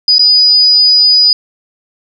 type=tone with dropouts; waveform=sine; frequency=4948 Hz; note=D#8; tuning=10 cents flat; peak=-4 dBFS; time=0.08-1.33 s; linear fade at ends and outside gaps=2 ms; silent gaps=0.183-0.193 s; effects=none